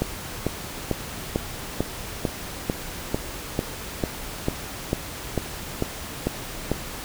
click train, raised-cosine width 2 ms, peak -8 dBFS, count 16, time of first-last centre 0.02-6.716 s, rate 2.24 Hz, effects pink hiss -35 dBFS RMS until 7.04 s

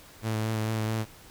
sawtooth tone with vibrato, 110 Hz, A2, in tune, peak -23 dBFS, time 0.22-1.06 s, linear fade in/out 50 ms, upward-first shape sine, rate 4.5 Hz, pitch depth 20 cents each way, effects pink hiss -51 dBFS RMS until 1.3 s

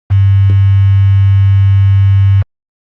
sine tone with quantisation, 98 Hz, G2, in tune, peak -4 dBFS, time 0.1-2.43 s, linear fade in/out 20 ms, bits 4, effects low-pass 2000 Hz 12 dB/octave + Opus 48 kbps

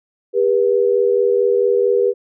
sine tone pair together, 399.9 / 484.4 Hz, G4 / B4, +35 / -34 cents, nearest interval minor third, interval 331 cents, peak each -15 dBFS, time 0.33-2.14 s, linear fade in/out 50 ms, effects none

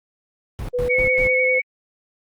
brown noise bursts, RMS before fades -28 dBFS, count 4, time 0.59-1.274 s, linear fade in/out 0 ms, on 96 ms, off 100 ms
sine tone with pitch glide, 492.6 to 510.3 Hz, B4 to C5, -5 to -43 cents, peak -19 dBFS, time 0.73-1.6 s, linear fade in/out 20 ms, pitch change +62 cents, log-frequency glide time 0.9-0.98 s
sine tone with vibrato, 2217 Hz, C#7, in tune, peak -17 dBFS, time 0.89-1.62 s, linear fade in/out 20 ms, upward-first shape sine, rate 10 Hz, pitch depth 26 cents each way
effects Opus 48 kbps

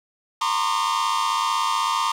45% pulse tone cluster, 921 / 1023 / 1099 / 1210 Hz, A#5 / C6 / C#6 / D#6, -21 / -39 / -15 / -49 cents, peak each -26 dBFS, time 0.41-2.12 s, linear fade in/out 5 ms, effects low-pass 8000 Hz 12 dB/octave + 8-bit

